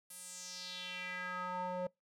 square tone with band-pass filter sweep, 181.3 Hz, F#3, 35 cents flat, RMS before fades -42 dBFS, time 0.1-1.87 s, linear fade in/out 5 ms, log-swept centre 11000 to 590 Hz, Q 3.3, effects noise-tail reverb RT60 0.2 s tail -26 dB re dry

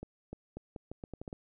accelerating click train, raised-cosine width 2 ms, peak -28 dBFS, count 10, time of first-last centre 0.03-1.329 s, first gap 300 ms, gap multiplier 0.8, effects none

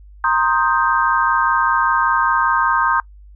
sine chord, C minor seventh, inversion third, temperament equal with one note detuned, 932.3 / 1057.4 / 1244.5 / 1568 Hz, Bb5 / C6 / Eb6 / G6, 0 / +18 / 0 / 0 cents, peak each -19 dBFS, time 0.24-3 s, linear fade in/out 2 ms, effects noise-tail reverb RT60 0.1 s tail -24 dB re dry + added 50 Hz sine -39 dBFS peak until 3.35 s

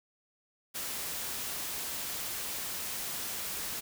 white noise, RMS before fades -37 dBFS, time 0.74-3.81 s, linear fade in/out 20 ms, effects none

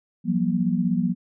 sine tone cluster, 173.3 / 189.3 / 238.2 Hz, F3 / F#3 / A#3, -13 / +40 / +38 cents, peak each -24 dBFS, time 0.24-1.15 s, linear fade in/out 50 ms, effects none

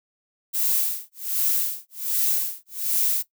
violet noise with tremolo, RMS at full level -21 dBFS, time 0.53-3.23 s, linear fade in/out 20 ms, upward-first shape sine, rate 1.3 Hz, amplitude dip 100%, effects noise-tail reverb RT60 0.1 s tail -17 dB re dry

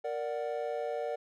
triangle chord, Bb augmented, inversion none, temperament equal, 466.2 / 587.3 / 740 Hz, Bb4 / D5 / F#5, 0 / 0 / 0 cents, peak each -34 / -34 / -37 dBFS, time 0.04-1.16 s, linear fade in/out 10 ms, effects none

